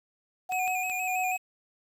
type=tone with tremolo; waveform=sine; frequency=740 Hz; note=F#5; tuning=in tune; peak=-27 dBFS; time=0.49-1.37 s; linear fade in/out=10 ms; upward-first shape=sine; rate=1.7 Hz; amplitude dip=55%
type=tone with vibrato; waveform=square; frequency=2489 Hz; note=D#7; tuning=in tune; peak=-31 dBFS; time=0.51-1.38 s; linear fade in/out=20 ms; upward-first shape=square; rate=6.2 Hz; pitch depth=46 cents each way
type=clicks; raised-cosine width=0.2 ms; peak=-25 dBFS; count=3; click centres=0.522 / 0.678 / 0.898 s
effects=9-bit